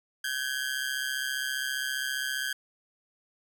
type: ring-modulated tone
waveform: sawtooth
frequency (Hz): 1600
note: G6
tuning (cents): +35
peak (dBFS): -23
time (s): 0.24-2.53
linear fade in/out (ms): 5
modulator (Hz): 67.5
effects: none